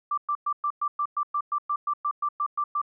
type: tone bursts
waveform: sine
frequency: 1174.7 Hz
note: D6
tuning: in tune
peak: -23 dBFS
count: 16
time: 0.11-2.816 s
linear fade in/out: 5 ms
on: 66 ms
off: 110 ms
effects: none